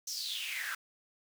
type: noise with high-pass filter sweep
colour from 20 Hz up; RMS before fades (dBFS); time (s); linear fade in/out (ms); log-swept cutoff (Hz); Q
pink; -38; 0.07-0.75; 5; 6000 to 1400; 7.4
effects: none